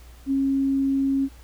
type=tone; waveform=sine; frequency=272.1 Hz; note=C#4; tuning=32 cents flat; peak=-19 dBFS; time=0.26-1.29 s; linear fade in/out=50 ms; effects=added 60 Hz sine -44 dBFS peak until 1.43 s + pink hiss -53 dBFS RMS until 1.43 s